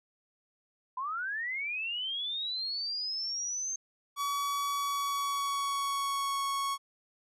sine linear sweep, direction up, 987.8 to 6370 Hz, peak -32 dBFS, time 0.97-3.76 s, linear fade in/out 5 ms
45% pulse tone with pitch glide, 1134 to 1106.8 Hz, C#6 to C#6, +39 to -3 cents, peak -30 dBFS, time 4.16-6.78 s, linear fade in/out 50 ms, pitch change -42 cents, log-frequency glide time 4.71-6.45 s
effects resampled to 32000 Hz

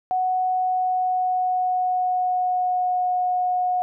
sine tone with pitch glide, 740 to 727.7 Hz, F#5 to F#5, 0 to -29 cents, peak -19 dBFS, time 0.11-3.82 s, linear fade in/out 0 ms, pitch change -29 cents, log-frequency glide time 0.48-3.1 s, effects none

